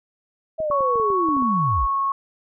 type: linear sweep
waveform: sine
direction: down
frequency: 648 to 38.62 Hz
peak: -21 dBFS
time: 0.58-1.87 s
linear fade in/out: 20 ms
type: clicks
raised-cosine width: 2 ms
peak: -24 dBFS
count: 9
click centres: 0.603 / 0.702 / 0.807 / 0.957 / 0.999 / 1.103 / 1.287 / 1.367 / 1.423 s
type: tone with pitch glide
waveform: sine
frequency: 1111 to 1097 Hz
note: C#6 to C#6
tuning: +4 to -18 cents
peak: -19 dBFS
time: 0.71-2.12 s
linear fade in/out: 2 ms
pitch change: -22 cents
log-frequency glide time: 1.58-2.01 s
effects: none